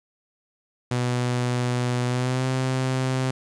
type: tone with pitch glide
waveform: sawtooth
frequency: 123.5 to 130.09 Hz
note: B2 to C3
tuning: 0 to -10 cents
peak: -18 dBFS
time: 0.91-3.31 s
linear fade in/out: 5 ms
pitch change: +90 cents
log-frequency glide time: 2.07-2.46 s
effects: resampled to 22050 Hz + 9-bit